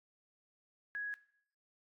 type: tone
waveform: sine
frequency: 1667 Hz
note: G#6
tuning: 6 cents sharp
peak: -37 dBFS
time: 0.95-1.14 s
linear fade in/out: 0 ms
effects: noise-tail reverb RT60 0.6 s tail -18 dB re dry + AAC 64 kbps